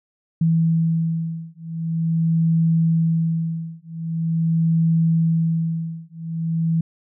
sine beating tone pair, 163.7 / 164.14 Hz, E3 / E3, -12 / -7 cents, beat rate 0.44 Hz, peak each -20 dBFS, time 0.41-6.81 s, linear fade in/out 5 ms, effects none

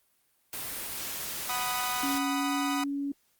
white noise, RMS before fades -36 dBFS, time 0.53-2.18 s, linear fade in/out 0 ms
sawtooth chord, B major, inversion second, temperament equal with one note detuned, 743.8 / 987.8 / 1244.5 Hz, F#5 / B5 / D#6, +9 / 0 / 0 cents, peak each -31 dBFS, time 1.49-2.84 s, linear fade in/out 5 ms
sine tone with pitch glide, 277.4 to 281.3 Hz, C#4 to C#4, +1 to +26 cents, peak -29 dBFS, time 2.03-3.12 s, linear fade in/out 5 ms, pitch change +25 cents, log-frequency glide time 2.3-2.49 s
effects white hiss -70 dBFS RMS until 3.39 s + Opus 32 kbps

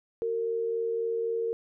sine tone pair together, 374.5 / 458.4 Hz, F#4 / A#4, +21 / -29 cents, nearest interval minor third, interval 350 cents, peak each -37 / -27 dBFS, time 0.22-1.53 s, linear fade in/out 0 ms, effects none

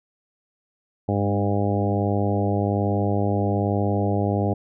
harmonic tone with a mistuned harmonic, 101.2 Hz, G#2, 44 cents flat, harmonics 1 / 2 / 3 / 4 / 5 / 6 / 7 / 8, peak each -23 / -26 / -28 / -29 / -30 / -31 / -31 / -32 dBFS, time 1.08-4.54 s, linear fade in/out 10 ms, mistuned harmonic 2, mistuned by +16 cents, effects none

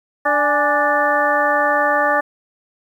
harmonic tone with a mistuned harmonic, 293.7 Hz, D4, in tune, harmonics 1 / 2 / 3 / 4 / 5 / 6, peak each -28 / -19 / -20 / -20 / -25 / -19 dBFS, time 0.25-2.21 s, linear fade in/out 10 ms, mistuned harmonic 3, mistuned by -83 cents, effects 8-bit

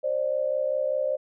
sine tone pair together, 531.9 / 597 Hz, C5 / D5, +28 / +28 cents, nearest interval major second, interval 200 cents, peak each -26 dBFS, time 0.03-1.17 s, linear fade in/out 20 ms, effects none

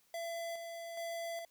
square tone with tremolo, 673 Hz, E5, 36 cents sharp, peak -39 dBFS, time 0.14-1.45 s, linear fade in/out 2 ms, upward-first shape square, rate 1.2 Hz, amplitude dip 40%, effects white hiss -71 dBFS RMS until 1.5 s

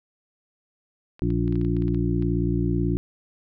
clicks, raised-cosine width 0.3 ms, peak -30 dBFS, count 12, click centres 1.194 / 1.304 / 1.479 / 1.525 / 1.556 / 1.614 / 1.649 / 1.767 / 1.822 / 1.881 / 1.946 / 2.224 s
harmonic tone, 58.27 Hz, A#1, in tune, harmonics 1 / 2 / 3 / 5 / 6, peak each -27 / -26 / -26 / -27 / -29 dBFS, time 1.22-2.97 s, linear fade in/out 0 ms
effects none

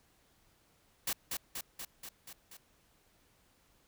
white noise with echo, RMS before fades -34 dBFS, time 1.07-1.13 s, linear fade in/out 5 ms, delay 240 ms, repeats 6, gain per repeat -3 dB, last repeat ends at 2.57 s, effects pink hiss -69 dBFS RMS until 3.87 s

